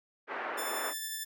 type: band-pass noise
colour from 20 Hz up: white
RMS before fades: -37 dBFS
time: 0.27-0.94 s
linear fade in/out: 50 ms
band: 320 to 1800 Hz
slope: 24 dB/octave
type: tone with tremolo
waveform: 5% pulse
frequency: 1760 Hz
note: A6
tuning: in tune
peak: -24 dBFS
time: 0.57-1.25 s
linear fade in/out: 20 ms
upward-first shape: sine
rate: 11 Hz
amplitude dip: 25%
effects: none